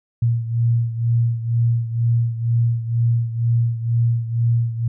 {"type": "beating tone pair", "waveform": "sine", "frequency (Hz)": [116.5, 118.6], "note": ["A#2", "A#2"], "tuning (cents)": [-1, 30], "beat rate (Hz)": 2.1, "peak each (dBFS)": [-17, -22], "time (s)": [0.22, 4.88], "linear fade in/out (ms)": 5, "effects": []}